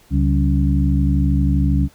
harmonic tone with a mistuned harmonic, 69.9 Hz, C#2, 15 cents sharp, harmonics 1 / 2 / 3 / 4, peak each -16 / -19 / -21 / -22 dBFS, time 0.1-1.89 s, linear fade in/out 50 ms, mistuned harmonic 3, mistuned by -150 cents, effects pink hiss -52 dBFS RMS until 1.94 s

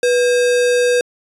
sine tone with sample-and-hold, 490 Hz, B4, 14 cents flat, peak -11 dBFS, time 0.03-1.01 s, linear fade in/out 2 ms, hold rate 2100 Hz, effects resampled to 24000 Hz

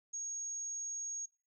sine tone, 6580 Hz, G#8, 17 cents flat, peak -38 dBFS, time 0.13-1.26 s, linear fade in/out 10 ms, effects noise-tail reverb RT60 0.3 s tail -21 dB re dry

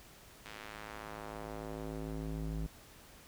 square tone with band-pass filter sweep, 53.4 Hz, G#1, 49 cents sharp, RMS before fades -42 dBFS, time 0.45-2.67 s, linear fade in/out 10 ms, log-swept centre 2700 to 140 Hz, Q 0.86, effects pink hiss -57 dBFS RMS until 3.27 s

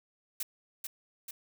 blue noise with echo, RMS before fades -34 dBFS, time 0.4-0.43 s, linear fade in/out 5 ms, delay 440 ms, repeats 2, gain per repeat -4 dB, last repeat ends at 1.31 s, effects none

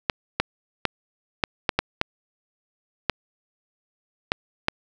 clicks, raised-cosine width 0.3 ms, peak -3 dBFS, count 10, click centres 0.098 / 0.4 / 0.853 / 1.438 / 1.692 / 1.79 / 2.014 / 3.097 / 4.319 / 4.684 s, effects none

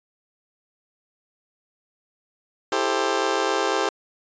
20% pulse chord, A minor seventh, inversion second, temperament just, 330 / 396 / 440 / 528 Hz, E4 / G4 / A4 / C5, +2 / +18 / 0 / +16 cents, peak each -24 / -20 / -22 / -22 dBFS, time 2.72-3.89 s, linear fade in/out 2 ms, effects resampled to 16000 Hz

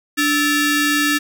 sawtooth ring-modulated tone, 1019 Hz, C6, 46 cents flat, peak -8 dBFS, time 0.17-1.19 s, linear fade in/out 20 ms, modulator 726 Hz, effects none

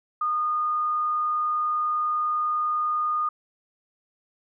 sine tone, 1225 Hz, D#6, 27 cents flat, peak -22 dBFS, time 0.21-3.29 s, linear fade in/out 5 ms, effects none

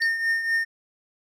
triangle tone with tremolo, 1824 Hz, A#6, 38 cents flat, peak -17 dBFS, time 0-0.65 s, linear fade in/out 20 ms, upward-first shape triangle, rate 4.1 Hz, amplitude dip 65%
sine tone with exponential decay, 4498 Hz, C#8, 24 cents sharp, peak -24 dBFS, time 0.02-0.11 s, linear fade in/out 0 ms, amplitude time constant 19 ms
effects none

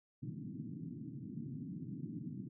pink band-pass noise, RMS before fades -45 dBFS, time 0.22-2.49 s, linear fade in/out 10 ms, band 120 to 300 Hz, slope 48 dB/octave, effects none

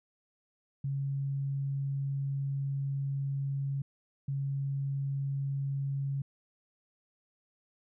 sine tone bursts at uneven times, 138.2 Hz, C#3, 5 cents flat, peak -30 dBFS, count 2, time 0.84-3.82 / 4.28-6.22 s, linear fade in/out 5 ms, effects none

